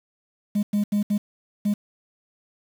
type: tone bursts at uneven times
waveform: sine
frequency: 206 Hz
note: G#3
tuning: 14 cents flat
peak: -16 dBFS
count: 5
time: 0.55-0.63 / 0.73-0.84 / 0.92-1.03 / 1.1-1.18 / 1.65-1.74 s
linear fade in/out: 10 ms
effects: tanh soft clip ceiling -18 dBFS + 7-bit